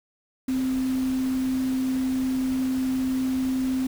sine tone in noise, 260 Hz, C4, 11 cents flat, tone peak -22 dBFS, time 0.48-3.87 s, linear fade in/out 5 ms, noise pink, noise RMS -40 dBFS, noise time 0.48-3.87 s, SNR +15 dB, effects none

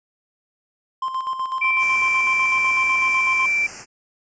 triangle tone with tremolo, 1046.5 Hz, C6, in tune, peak -19 dBFS, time 1.02-3.46 s, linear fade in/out 5 ms, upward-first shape square, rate 8 Hz, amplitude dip 55%
sine tone, 2343 Hz, D7, 5 cents flat, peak -17 dBFS, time 1.61-3.67 s, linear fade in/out 10 ms
white band-stop noise, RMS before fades -33 dBFS, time 1.78-3.86 s, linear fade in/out 50 ms, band 2800 to 4800 Hz, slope 96 dB/octave
effects resampled to 16000 Hz

